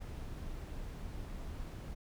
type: noise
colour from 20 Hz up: brown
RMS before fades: -43 dBFS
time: 0-1.95 s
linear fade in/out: 20 ms
effects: none